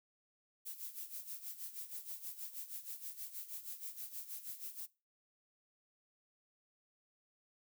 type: noise with tremolo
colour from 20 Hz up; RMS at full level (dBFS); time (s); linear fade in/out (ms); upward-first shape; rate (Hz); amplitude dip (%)
violet; -44; 0.65-4.87; 20; sine; 6.3; 75
effects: noise-tail reverb RT60 0.3 s tail -21 dB re dry